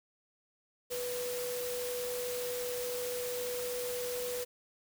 sine tone in noise, 492.2 Hz, B4, 6 cents flat, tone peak -35 dBFS, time 0.9-4.45 s, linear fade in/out 20 ms, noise white, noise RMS -41 dBFS, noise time 0.9-4.45 s, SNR +3 dB, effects none

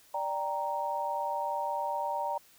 sine chord, G minor, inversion second, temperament equal, 587.3 / 784 / 932.3 Hz, D5 / G5 / Bb5, 0 / 0 / 0 cents, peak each -36 / -36 / -32 dBFS, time 0.14-2.38 s, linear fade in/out 5 ms, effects white hiss -60 dBFS RMS until 2.58 s

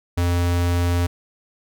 square tone, 87.31 Hz, F2, in tune, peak -18 dBFS, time 0.17-1.07 s, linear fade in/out 10 ms, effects none

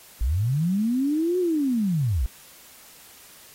sine linear two-way sweep, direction up then down, 49 to 370 to 49 Hz, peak -20 dBFS, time 0.21-2.26 s, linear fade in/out 0 ms, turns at 1.39 s, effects white hiss -49 dBFS RMS until 3.54 s + AAC 48 kbps

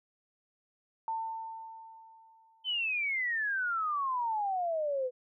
sine tone with exponential decay, 897 Hz, A5, 33 cents sharp, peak -30 dBFS, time 1.08-2.92 s, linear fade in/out 1 ms, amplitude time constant 400 ms
sine exponential sweep, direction down, 3100 to 493.9 Hz, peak -29 dBFS, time 2.64-5.11 s, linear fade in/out 50 ms
effects none

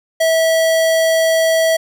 square tone, 650 Hz, E5, 24 cents flat, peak -12 dBFS, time 0.2-1.77 s, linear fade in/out 10 ms, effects none

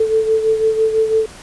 sine beating tone pair, 440 / 446 Hz, A4 / A4, 0 / +23 cents, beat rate 6 Hz, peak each -13 / -20 dBFS, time 0-1.26 s, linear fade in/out 5 ms, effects pink hiss -38 dBFS RMS until 1.42 s + resampled to 24000 Hz

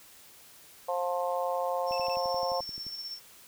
harmonic tone, 176.9 Hz, F3, 23 cents sharp, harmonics 3 / 4 / 5 / 6, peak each -31 / -33 / -35 / -37 dBFS, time 0.88-2.61 s, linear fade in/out 10 ms
sine tone with tremolo, 5430 Hz, F8, 50 cents flat, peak -35 dBFS, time 1.86-3.2 s, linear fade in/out 50 ms, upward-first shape square, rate 16 Hz, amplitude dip 40%
click train, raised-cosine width 3 ms, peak -36 dBFS, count 12, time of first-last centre 1.91-2.867 s, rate 11.5 Hz
triangle tone bursts, 2637 Hz, E7, in tune, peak -39 dBFS, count 3, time 1.92-2.157 s, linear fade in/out 0 ms, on 61 ms, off 27 ms
effects white hiss -54 dBFS RMS until 3.47 s

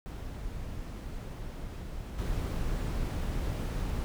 brown noise with level steps, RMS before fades -39 / -32 dBFS, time 0.06-4.04 s, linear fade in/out 0 ms, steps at 2.18 s, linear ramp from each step 10 ms, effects none

